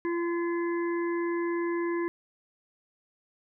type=harmonic tone; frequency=342.1 Hz; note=F4; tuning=36 cents flat; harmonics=1 / 3 / 5 / 6; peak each=-27 / -37 / -41 / -43 dBFS; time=0.05-2.08 s; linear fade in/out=0 ms; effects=none